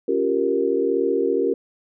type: chord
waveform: sine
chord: G half-diminished seventh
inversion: second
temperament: equal with one note detuned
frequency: 277.2 / 349.2 / 390.9 / 466.2 Hz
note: Db4 / F4 / G4 / Bb4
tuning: 0 / 0 / -5 / 0 cents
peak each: -26 / -25 / -22 / -22 dBFS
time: 0.08-1.54 s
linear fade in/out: 5 ms
effects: none